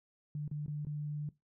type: tone with dropouts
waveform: sine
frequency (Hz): 148.4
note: D3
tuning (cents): +18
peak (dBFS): -35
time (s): 0.35-1.29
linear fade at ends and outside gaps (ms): 2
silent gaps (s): 0.479-0.513 / 0.662-0.68 / 0.85-0.868
effects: noise-tail reverb RT60 0.2 s tail -19 dB re dry